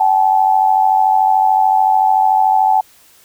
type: tone pair together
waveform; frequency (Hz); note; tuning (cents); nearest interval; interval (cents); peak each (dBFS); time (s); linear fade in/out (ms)
sine; 764.4 / 858; G5 / A5; -44 / -44; major second; 200; -12; 0-2.81; 5
effects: white hiss -48 dBFS RMS until 3.24 s